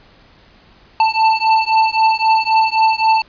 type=beating tone pair; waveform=square; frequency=884 / 887.8 Hz; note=A5 / A5; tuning=+8 / +15 cents; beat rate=3.8 Hz; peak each=-15 dBFS; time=1-3.22 s; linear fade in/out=2 ms; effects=pink hiss -48 dBFS RMS until 3.28 s + resampled to 11025 Hz